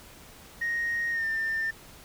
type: tone with pitch glide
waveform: sine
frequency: 1868 to 1796.1 Hz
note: A#6 to A6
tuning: +3 to +35 cents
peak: -25 dBFS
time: 0.61-1.71 s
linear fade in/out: 10 ms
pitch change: -68 cents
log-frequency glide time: 1.11-1.26 s
effects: tanh soft clip ceiling -23 dBFS + pink hiss -50 dBFS RMS until 2.04 s